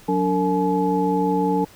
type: tone cluster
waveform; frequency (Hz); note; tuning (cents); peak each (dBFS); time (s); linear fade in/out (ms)
sine; 182.2 / 288 / 455.2 / 852; F#3 / D4 / A#4 / G#5; -26 / -34 / -41 / +44; -23; 0.08-1.65; 10
effects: pink hiss -48 dBFS RMS until 1.75 s